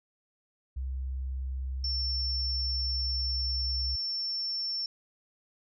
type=tone with pitch glide; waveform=sine; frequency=65.41 to 64.73 Hz; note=C2 to C2; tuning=0 to -18 cents; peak=-31 dBFS; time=0.76-3.96 s; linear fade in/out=10 ms; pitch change=-18 cents; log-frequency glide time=2-3.3 s
type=tone; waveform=sine; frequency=5410 Hz; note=E8; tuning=44 cents sharp; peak=-30 dBFS; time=1.84-4.86 s; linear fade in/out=2 ms
effects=none